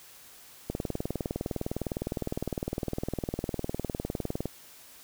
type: click train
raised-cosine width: 2 ms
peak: -17 dBFS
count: 75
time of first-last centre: 0.7-4.456 s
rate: 19.7 Hz
effects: white hiss -52 dBFS RMS until 5.03 s